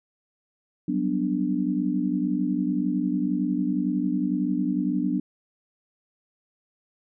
sine chord, G major seventh, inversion third, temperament equal, 185 / 196 / 246.9 / 293.7 Hz, F#3 / G3 / B3 / D4, 0 / 0 / 0 / 0 cents, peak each -28 / -32 / -27 / -26 dBFS, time 0.88-5.2 s, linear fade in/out 5 ms, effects none

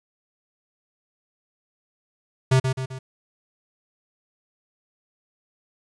square tone with echo, 130.81 Hz, C3, in tune, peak -15 dBFS, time 2.51-2.6 s, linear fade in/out 10 ms, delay 130 ms, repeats 3, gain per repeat -6 dB, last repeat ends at 2.99 s, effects resampled to 22050 Hz + 9-bit

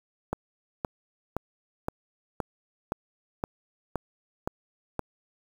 click train, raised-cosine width 1 ms, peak -14 dBFS, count 10, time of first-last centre 0.33-4.993 s, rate 1.93 Hz, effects 7-bit

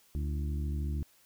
harmonic tone with a mistuned harmonic, 73.42 Hz, D2, in tune, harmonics 1 / 2 / 3 / 4 / 5, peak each -31 / -39 / -44 / -47 / -49 dBFS, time 0.15-1.03 s, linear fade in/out 0 ms, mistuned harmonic 5, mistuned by -120 cents, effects white hiss -64 dBFS RMS until 1.25 s

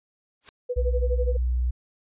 white noise with exponential growth, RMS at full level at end -38 dBFS, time 0.41-0.49 s, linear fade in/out 0 ms, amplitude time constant 17 ms
sine tone with tremolo, 493.9 Hz, B4, in tune, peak -23 dBFS, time 0.69-1.37 s, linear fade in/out 10 ms, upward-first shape sine, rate 12 Hz, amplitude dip 95%
sine tone with pitch glide, 61 to 61.42 Hz, B1 to B1, -21 to -9 cents, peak -21 dBFS, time 0.76-1.71 s, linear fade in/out 10 ms, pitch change +12 cents, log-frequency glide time 1.35-1.41 s
effects resampled to 8000 Hz

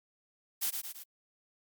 blue noise with echo, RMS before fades -31 dBFS, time 0.61-0.71 s, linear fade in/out 20 ms, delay 110 ms, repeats 3, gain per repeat -5 dB, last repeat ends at 1.04 s, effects Opus 48 kbps

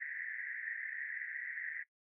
white band-pass noise, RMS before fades -43 dBFS, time 0-1.84 s, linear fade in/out 20 ms, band 1700 to 2000 Hz, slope 96 dB/octave, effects noise-tail reverb RT60 0.1 s tail -18 dB re dry

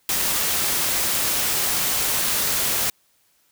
white noise, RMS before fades -22 dBFS, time 0.09-2.9 s, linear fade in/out 2 ms, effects white hiss -63 dBFS RMS until 3.51 s

